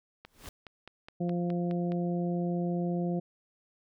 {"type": "noise with exponential growth", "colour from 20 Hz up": "pink", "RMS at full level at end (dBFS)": -41, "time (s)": [0.25, 0.49], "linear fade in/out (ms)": 2, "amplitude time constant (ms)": 51}
{"type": "click train", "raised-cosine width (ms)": 0.3, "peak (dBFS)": -29, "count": 9, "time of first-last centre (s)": [0.25, 1.92], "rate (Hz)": 4.79}
{"type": "harmonic tone", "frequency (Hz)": 174.61, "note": "F3", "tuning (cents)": 0, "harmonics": [1, 2, 3, 4], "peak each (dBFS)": [-29, -35, -39, -41], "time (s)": [1.2, 3.2], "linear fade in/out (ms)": 10}
{"effects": []}